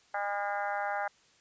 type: harmonic tone with a mistuned harmonic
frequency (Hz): 202.8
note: G#3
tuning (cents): -41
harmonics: 3 / 4 / 5 / 6 / 7 / 8 / 9 / 10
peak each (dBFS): -38 / -33 / -45 / -42 / -39 / -40 / -47 / -46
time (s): 0.14-1.08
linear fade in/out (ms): 5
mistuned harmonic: 5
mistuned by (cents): -22
effects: white hiss -64 dBFS RMS until 1.4 s + resampled to 16000 Hz